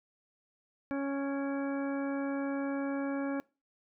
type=harmonic tone with a mistuned harmonic; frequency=277.2 Hz; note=C#4; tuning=in tune; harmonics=1 / 2 / 3 / 4 / 5 / 6 / 8; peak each=-32 / -38 / -45 / -47 / -47 / -46 / -52 dBFS; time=0.91-3.4 s; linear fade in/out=0 ms; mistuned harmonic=8; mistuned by=+56 cents; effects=noise-tail reverb RT60 0.3 s tail -23 dB re dry